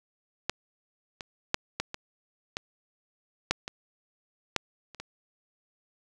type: clicks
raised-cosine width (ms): 0.2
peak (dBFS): -9 / -20 / -6 / -11 / -18 / -14 / -6 / -18 / -7 / -29 / -21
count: 11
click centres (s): 0.496 / 1.208 / 1.544 / 1.8 / 1.944 / 2.569 / 3.51 / 3.679 / 4.563 / 4.947 / 5
effects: none